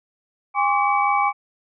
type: tone cluster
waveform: sine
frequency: 811 / 1065 / 1150 / 2282 Hz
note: G#5 / C6 / D6 / C#7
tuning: -41 / +30 / -37 / +50 cents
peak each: -20 / -24 / -21 / -25 dBFS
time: 0.54-1.33 s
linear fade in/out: 50 ms
effects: none